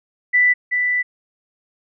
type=tone pair in turn; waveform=sine; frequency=1980 / 1980 Hz; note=B6 / B6; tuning=+4 / +4 cents; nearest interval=unison; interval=0 cents; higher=neither; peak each=-11 / -16 dBFS; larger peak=first; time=0.33-0.54 / 0.71-1.03 s; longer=second; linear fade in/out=20 ms; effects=none